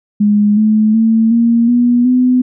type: tone with pitch steps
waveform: sine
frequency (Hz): 207.4 / 215.6 / 224.1 / 232.9 / 242.1 / 251.7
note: G#3 / A3 / A3 / A#3 / B3 / B3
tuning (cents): -2 / -35 / +32 / -1 / -34 / +33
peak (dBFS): -7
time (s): 0.2-2.42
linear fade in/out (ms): 10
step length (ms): 370
effects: none